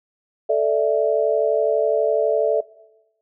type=chord; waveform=sine; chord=A suspended fourth; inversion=none; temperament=equal; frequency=440 / 587.3 / 659.3 Hz; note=A4 / D5 / E5; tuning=0 / 0 / 0 cents; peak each=-20 dBFS; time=0.49-2.61 s; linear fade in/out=10 ms; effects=noise-tail reverb RT60 1.0 s tail -21 dB re dry